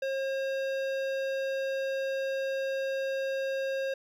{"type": "tone with hard clipping", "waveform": "triangle", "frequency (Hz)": 538, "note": "C5", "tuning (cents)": 48, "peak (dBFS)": -31, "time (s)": [0.02, 3.94], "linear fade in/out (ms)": 5, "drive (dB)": 18, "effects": []}